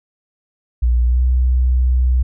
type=tone with pitch glide; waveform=sine; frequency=60 to 62.87 Hz; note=B1 to B1; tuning=-49 to +32 cents; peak=-11 dBFS; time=0.82-2.23 s; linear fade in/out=10 ms; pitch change=+81 cents; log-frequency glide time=1.05-1.22 s; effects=none